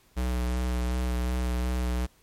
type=tone with vibrato; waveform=square; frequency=61.74 Hz; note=B1; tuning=in tune; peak=-26 dBFS; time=0.16-2.07 s; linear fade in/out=20 ms; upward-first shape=sine; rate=2.7 Hz; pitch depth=20 cents each way; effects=pink hiss -62 dBFS RMS until 2.22 s + MP3 64 kbps